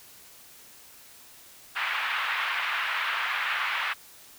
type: band-pass noise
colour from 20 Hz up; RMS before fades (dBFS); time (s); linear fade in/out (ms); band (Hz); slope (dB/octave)
pink; -29; 1.75-3.94; 20; 1100 to 2900; 24
effects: white hiss -51 dBFS RMS until 4.38 s